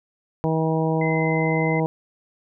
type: harmonic tone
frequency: 160 Hz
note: D#3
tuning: 49 cents sharp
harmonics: 1 / 2 / 3 / 4 / 5 / 6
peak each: -22 / -26 / -25 / -29 / -30 / -31 dBFS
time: 0.44-1.86 s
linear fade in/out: 0 ms
type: tone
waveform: sine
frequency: 2057 Hz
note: C7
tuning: 30 cents flat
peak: -27 dBFS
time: 1.01-1.8 s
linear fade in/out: 5 ms
effects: none